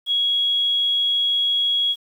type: tone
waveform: sine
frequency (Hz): 3322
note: G#7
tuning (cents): 0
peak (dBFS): -17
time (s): 0.06-1.96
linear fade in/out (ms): 50
effects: 8-bit